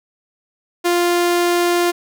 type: tone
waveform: sawtooth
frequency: 349.2 Hz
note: F4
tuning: in tune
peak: -10 dBFS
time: 0.84-1.92 s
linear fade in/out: 20 ms
effects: none